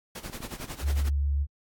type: noise with tremolo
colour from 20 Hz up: pink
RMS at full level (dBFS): -37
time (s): 0.15-1.09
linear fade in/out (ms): 5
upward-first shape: sine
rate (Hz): 11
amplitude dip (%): 80
type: clicks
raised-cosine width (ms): 3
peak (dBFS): -28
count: 8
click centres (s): 0.261 / 0.298 / 0.405 / 0.45 / 0.538 / 0.601 / 0.643 / 0.706
type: tone with vibrato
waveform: sine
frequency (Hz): 70.9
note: C#2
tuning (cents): +40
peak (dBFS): -23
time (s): 0.81-1.47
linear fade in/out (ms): 50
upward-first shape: sine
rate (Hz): 7.1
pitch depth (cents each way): 10
effects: AAC 64 kbps